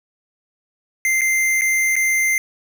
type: tone with dropouts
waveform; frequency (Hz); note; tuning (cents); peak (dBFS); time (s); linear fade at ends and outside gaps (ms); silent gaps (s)
square; 2087; C7; -5; -16; 1.05-2.38; 1; 1.21-1.216 / 1.611-1.618 / 1.956-1.964
effects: none